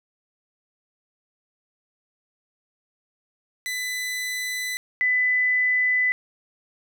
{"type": "tone pair in turn", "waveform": ["sawtooth", "sine"], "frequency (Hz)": [2000, 2000], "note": ["B6", "B6"], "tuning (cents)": [21, 21], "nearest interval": "unison", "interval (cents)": 0, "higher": "neither", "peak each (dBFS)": [-23, -18], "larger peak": "second", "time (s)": [[3.66, 4.77], [5.01, 6.12]], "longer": "neither", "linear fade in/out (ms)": 0, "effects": []}